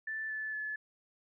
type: tone with pitch steps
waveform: sine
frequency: 1760 / 1740.8 / 1721.8 Hz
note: A6 / A6 / A6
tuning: 0 / -19 / -38 cents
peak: -35 dBFS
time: 0.07-0.76 s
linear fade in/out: 5 ms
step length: 230 ms
effects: none